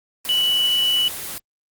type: tone in noise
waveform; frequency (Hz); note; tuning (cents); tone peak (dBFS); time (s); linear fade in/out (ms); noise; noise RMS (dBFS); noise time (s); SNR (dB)
sine; 2960; F#7; 0; -16; 0.29-1.08; 0; white; -30; 0.25-1.38; +11
effects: Opus 24 kbps